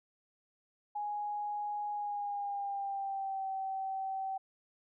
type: tone with pitch glide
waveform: sine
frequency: 830 to 770 Hz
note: G#5 to G5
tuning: -1 to -31 cents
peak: -34 dBFS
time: 0.95-4.38 s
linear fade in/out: 10 ms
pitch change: -130 cents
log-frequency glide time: 1.92-3.47 s
effects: none